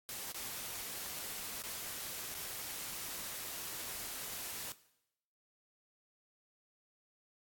white noise with dropouts, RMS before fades -43 dBFS, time 0.09-4.72 s, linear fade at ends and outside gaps 0 ms, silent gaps 0.32-0.345 / 1.62-1.637 / 2.342-2.35 s, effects noise-tail reverb RT60 0.8 s tail -17 dB re dry + AAC 64 kbps

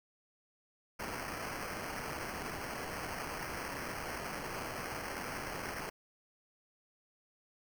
white noise with sample-and-hold, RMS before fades -41 dBFS, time 0.99-5.9 s, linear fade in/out 10 ms, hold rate 3675 Hz, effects none

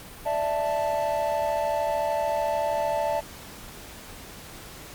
triangle chord, D suspended second, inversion none, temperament just, 587.3 / 660.7 / 881 Hz, D5 / E5 / A5, 0 / +4 / +2 cents, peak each -26 dBFS, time 0.25-3.21 s, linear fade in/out 20 ms, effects pink hiss -43 dBFS RMS until 4.94 s + Opus 48 kbps

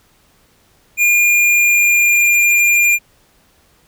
square tone with pitch glide, 2417 to 2402 Hz, D7 to D7, +49 to +38 cents, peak -10 dBFS, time 0.97-2.99 s, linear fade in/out 50 ms, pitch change -11 cents, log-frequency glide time 1.12-2.32 s, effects pink hiss -54 dBFS RMS until 3.87 s

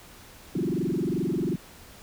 sine tone with frequency modulation, 261.6 Hz, C4, in tune, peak -24 dBFS, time 0.55-1.56 s, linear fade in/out 5 ms, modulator 22.6 Hz, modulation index 5, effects pink hiss -49 dBFS RMS until 2.02 s

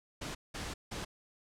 pink noise bursts at uneven times, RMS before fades -40 dBFS, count 3, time 0.21-0.35 / 0.54-0.74 / 0.91-1.05 s, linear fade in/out 10 ms, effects low-pass 8000 Hz 12 dB/octave

